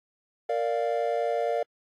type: chord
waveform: triangle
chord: Bb major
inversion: none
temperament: equal with one note detuned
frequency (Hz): 464 / 587.3 / 698.5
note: Bb4 / D5 / F5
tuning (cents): -8 / 0 / 0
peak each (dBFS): -27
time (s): 0.49-1.63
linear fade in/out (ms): 5
effects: AAC 64 kbps